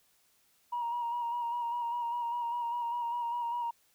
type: tone with vibrato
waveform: sine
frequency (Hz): 949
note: A#5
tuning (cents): +31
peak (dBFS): -30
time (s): 0.72-3.71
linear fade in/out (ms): 10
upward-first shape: square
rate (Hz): 5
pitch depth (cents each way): 23
effects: tanh soft clip ceiling -27 dBFS + white hiss -69 dBFS RMS until 3.94 s